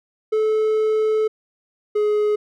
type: tone pair in turn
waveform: triangle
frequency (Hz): 434 / 420.4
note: A4 / G#4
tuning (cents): -24 / +21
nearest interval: minor second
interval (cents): 55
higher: first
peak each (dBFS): -14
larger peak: neither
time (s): 0.32-1.28 / 1.95-2.36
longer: first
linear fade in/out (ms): 10
effects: none